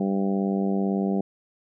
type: harmonic tone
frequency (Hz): 98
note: G2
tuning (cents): 0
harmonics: 2 / 3 / 4 / 5 / 6 / 7 / 8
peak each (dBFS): -23 / -31 / -30 / -35 / -39 / -35 / -39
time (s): 0-1.21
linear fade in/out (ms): 5
effects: none